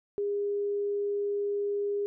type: tone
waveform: sine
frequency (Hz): 406.8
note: G#4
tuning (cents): -36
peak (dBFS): -27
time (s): 0.18-2.06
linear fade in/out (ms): 0
effects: none